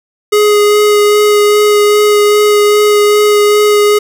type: tone with vibrato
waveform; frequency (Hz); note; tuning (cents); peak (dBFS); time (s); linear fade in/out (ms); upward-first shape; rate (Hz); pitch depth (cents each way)
square; 416.7; G#4; +6; -6; 0.32-3.99; 10; sine; 2.5; 11
effects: none